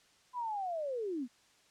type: linear sweep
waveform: sine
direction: down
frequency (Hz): 1012 to 224.5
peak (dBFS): -34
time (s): 0.33-1.28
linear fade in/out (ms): 50
effects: white hiss -66 dBFS RMS until 1.7 s + low-pass 7000 Hz 12 dB/octave